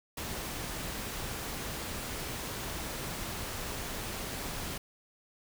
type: noise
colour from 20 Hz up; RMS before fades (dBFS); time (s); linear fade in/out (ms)
pink; -38; 0.17-4.78; 5
effects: none